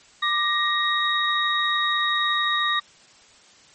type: tone cluster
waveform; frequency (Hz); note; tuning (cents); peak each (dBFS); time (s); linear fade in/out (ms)
sine; 1182 / 1877 / 3773; D6 / A#6 / A#7; +11 / +11 / +20; -24; 0.22-2.8; 10
effects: white hiss -52 dBFS RMS until 3.74 s + MP3 32 kbps